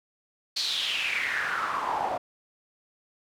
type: noise with band-pass filter sweep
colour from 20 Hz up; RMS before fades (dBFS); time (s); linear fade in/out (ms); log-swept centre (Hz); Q
pink; -29; 0.56-2.18; 10; 4500 to 690; 6
effects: none